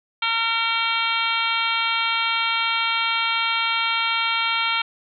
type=harmonic tone; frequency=457.3 Hz; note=A#4; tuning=33 cents flat; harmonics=2 / 3 / 4 / 5 / 6 / 7 / 8 / 9; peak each=-29 / -25 / -36 / -25 / -29 / -26 / -31 / -33 dBFS; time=0.22-4.82 s; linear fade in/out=5 ms; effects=none